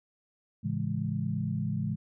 sine chord, A major seventh, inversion none, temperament equal with one note detuned, 110 / 138.59 / 166.73 / 207.7 Hz, A2 / C#3 / E3 / G#3, 0 / 0 / +20 / 0 cents, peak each -34 dBFS, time 0.63-1.96 s, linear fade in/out 20 ms, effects none

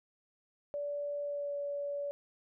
sine tone with pitch glide, 578 to 571.7 Hz, D5 to D5, -28 to -47 cents, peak -34 dBFS, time 0.74-2.11 s, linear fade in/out 0 ms, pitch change -19 cents, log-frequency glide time 1.22-1.56 s, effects none

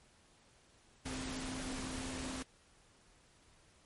sine tone in noise, 259.9 Hz, C4, 11 cents flat, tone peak -43 dBFS, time 1.05-2.43 s, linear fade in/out 10 ms, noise pink, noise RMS -43 dBFS, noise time 1.05-2.43 s, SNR -3 dB, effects pink hiss -66 dBFS RMS until 3.85 s + MP3 48 kbps

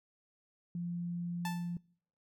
sine tone, 173.3 Hz, F3, 13 cents flat, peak -35 dBFS, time 0.75-1.77 s, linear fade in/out 2 ms
sawtooth tone with exponential decay, 880 Hz, A5, in tune, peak -31 dBFS, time 1.45-1.78 s, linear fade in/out 2 ms, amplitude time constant 71 ms
effects noise-tail reverb RT60 0.6 s tail -25 dB re dry

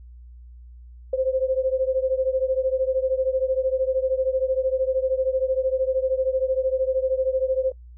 sine beating tone pair, 518 / 531 Hz, C5 / C5, -17 / +25 cents, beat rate 13 Hz, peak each -22 / -24 dBFS, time 1.13-7.72 s, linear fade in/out 5 ms, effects noise-tail reverb RT60 0.1 s tail -25 dB re dry + added 60 Hz sine -41 dBFS peak until 7.97 s

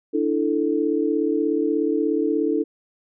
sine chord, D suspended second, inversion none, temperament just, 293.7 / 330.4 / 440.5 Hz, D4 / E4 / A4, 0 / +4 / +2 cents, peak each -23 dBFS, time 0.13-2.64 s, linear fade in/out 20 ms, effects none

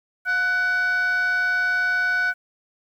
sine tone with frequency modulation, 1490 Hz, F#6, 12 cents sharp, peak -16 dBFS, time 0.25-2.34 s, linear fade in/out 50 ms, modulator 777 Hz, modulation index 0.37, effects tanh soft clip ceiling -18 dBFS + 9-bit

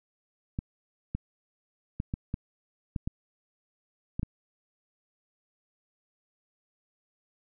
clicks, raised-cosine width 5 ms, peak -18 dBFS, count 9, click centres 0.589 / 1.15 / 2.001 / 2.139 / 2.341 / 2.962 / 3.075 / 4.195 / 4.231 s, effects none

